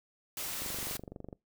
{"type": "noise", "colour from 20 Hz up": "white", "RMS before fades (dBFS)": -38, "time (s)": [0.37, 0.97], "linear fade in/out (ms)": 2}
{"type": "click train", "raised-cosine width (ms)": 2, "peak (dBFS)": -30, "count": 18, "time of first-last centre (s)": [0.62, 1.328], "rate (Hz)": 24}
{"effects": ["noise-tail reverb RT60 0.2 s tail -23 dB re dry"]}